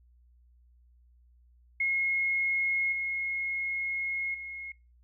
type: tone with level steps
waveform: sine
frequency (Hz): 2161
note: C#7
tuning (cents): -45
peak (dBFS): -25 / -29 / -37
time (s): 1.8-4.72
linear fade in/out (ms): 5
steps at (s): 2.92 / 4.34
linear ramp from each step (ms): 5
effects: noise-tail reverb RT60 0.3 s tail -25 dB re dry + added 60 Hz sine -58 dBFS peak until 5.03 s